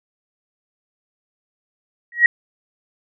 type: tone with exponential growth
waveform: sine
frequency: 1902 Hz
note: A#6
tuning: 34 cents sharp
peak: -3 dBFS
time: 2.12-2.26 s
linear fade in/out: 2 ms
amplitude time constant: 30 ms
effects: none